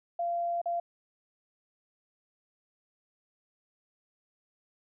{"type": "tone with dropouts", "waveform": "sine", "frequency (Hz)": 689, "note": "F5", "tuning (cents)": -24, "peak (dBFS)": -28, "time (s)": [0.19, 0.8], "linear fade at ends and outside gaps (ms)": 5, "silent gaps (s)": [0.616, 0.657], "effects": []}